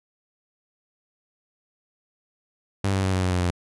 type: tone with pitch steps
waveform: sawtooth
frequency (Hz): 98 / 96.37 / 94.77 / 93.2 / 91.65 / 90.13 / 88.63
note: G2 / G2 / F#2 / F#2 / F#2 / F#2 / F2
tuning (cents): 0 / -29 / +42 / +13 / -16 / -45 / +26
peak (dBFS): -17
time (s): 2.84-3.505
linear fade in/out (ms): 5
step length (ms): 95
effects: resampled to 24000 Hz